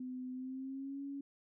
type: tone with pitch glide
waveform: sine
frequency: 254.3 to 278.9 Hz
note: C4 to C#4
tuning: -49 to +11 cents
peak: -40 dBFS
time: 0-1.21 s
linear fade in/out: 5 ms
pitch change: +160 cents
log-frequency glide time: 0.32-1.02 s
effects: none